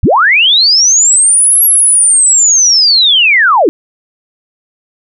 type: linear two-way sweep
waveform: sine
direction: up then down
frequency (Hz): 30.87 to 11420 to 269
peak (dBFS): -4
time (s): 0.03-3.69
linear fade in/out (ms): 0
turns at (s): 1.64
effects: none